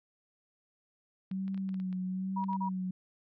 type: tone with vibrato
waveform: sine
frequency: 188.6 Hz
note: F#3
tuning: 33 cents sharp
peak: -32 dBFS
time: 1.31-2.91 s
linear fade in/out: 5 ms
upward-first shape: sine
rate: 1.1 Hz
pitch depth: 39 cents each way
type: clicks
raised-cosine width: 0.3 ms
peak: -38 dBFS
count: 10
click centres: 1.314 / 1.48 / 1.545 / 1.577 / 1.691 / 1.743 / 1.8 / 1.928 / 2.44 / 2.532 s
type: tone bursts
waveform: sine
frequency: 960 Hz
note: B5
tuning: 49 cents flat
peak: -32 dBFS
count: 3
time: 2.36-2.692 s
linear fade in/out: 10 ms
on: 88 ms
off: 34 ms
effects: none